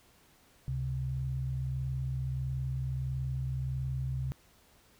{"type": "tone pair together", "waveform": "sine", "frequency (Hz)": [69.3, 130.82], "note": ["C#2", "C3"], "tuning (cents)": [0, 0], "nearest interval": "major seventh", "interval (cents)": 1100, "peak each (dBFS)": [-37, -32], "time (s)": [0.68, 4.32], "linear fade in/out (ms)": 0, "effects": ["pink hiss -63 dBFS RMS until 4.99 s"]}